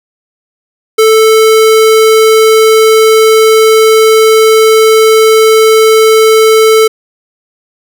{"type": "tone", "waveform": "square", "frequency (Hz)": 440, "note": "A4", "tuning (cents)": 0, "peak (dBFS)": -3, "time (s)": [0.98, 6.88], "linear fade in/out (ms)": 10, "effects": []}